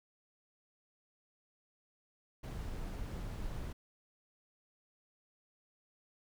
brown noise, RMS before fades -41 dBFS, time 2.43-3.73 s, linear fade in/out 10 ms, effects none

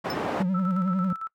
white band-pass noise, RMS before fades -29 dBFS, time 0.04-0.43 s, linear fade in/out 10 ms, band 160 to 840 Hz, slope 12 dB/octave
square tone with exponential decay, 5274 Hz, E8, in tune, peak -29 dBFS, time 0.1-0.18 s, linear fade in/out 2 ms, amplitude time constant 17 ms
triangle tone with vibrato, 185 Hz, F#3, in tune, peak -20 dBFS, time 0.4-1.13 s, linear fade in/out 5 ms, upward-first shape sine, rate 11 Hz, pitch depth 79 cents each way
sine tone with tremolo, 1318.5 Hz, E6, in tune, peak -29 dBFS, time 0.54-1.28 s, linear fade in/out 10 ms, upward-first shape square, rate 8.9 Hz, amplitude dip 60%
effects noise-tail reverb RT60 0.1 s tail -21 dB re dry

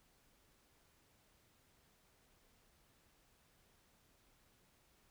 silence, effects pink hiss -72 dBFS RMS until 5.1 s

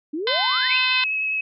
sine exponential sweep, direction up, 284.8 to 2858 Hz, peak -24 dBFS, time 0.13-0.78 s, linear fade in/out 10 ms
harmonic tone, 511 Hz, C5, 41 cents flat, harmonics 2 / 3 / 4 / 5 / 6 / 7 / 8 / 9 / 10, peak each -28 / -28 / -27 / -36 / -26 / -26 / -27 / -38 / -38 dBFS, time 0.27-1.04 s, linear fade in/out 2 ms
sine tone with vibrato, 2571 Hz, E7, 44 cents flat, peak -21 dBFS, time 0.7-1.41 s, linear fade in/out 5 ms, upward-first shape sine, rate 9.8 Hz, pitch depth 11 cents each way
effects none

